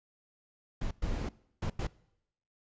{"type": "noise bursts at uneven times", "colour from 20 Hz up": "brown", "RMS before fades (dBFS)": -33, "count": 4, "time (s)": [[0.81, 0.91], [1.02, 1.29], [1.62, 1.7], [1.79, 1.87]], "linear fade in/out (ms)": 5, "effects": ["noise-tail reverb RT60 0.8 s tail -22 dB re dry", "resampled to 16000 Hz"]}